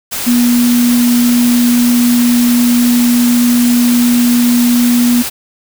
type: tone in noise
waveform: sine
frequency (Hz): 241.5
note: B3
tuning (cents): -39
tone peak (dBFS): -7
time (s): 0.26-5.23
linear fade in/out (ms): 20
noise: white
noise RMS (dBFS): -19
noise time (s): 0.11-5.3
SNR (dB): +9
effects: none